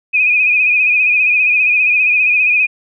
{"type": "tone with vibrato", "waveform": "sine", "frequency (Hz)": 2484, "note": "D#7", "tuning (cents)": -3, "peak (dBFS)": -9, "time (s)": [0.13, 2.67], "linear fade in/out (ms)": 20, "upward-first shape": "sine", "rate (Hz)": 15, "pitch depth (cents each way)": 51, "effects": []}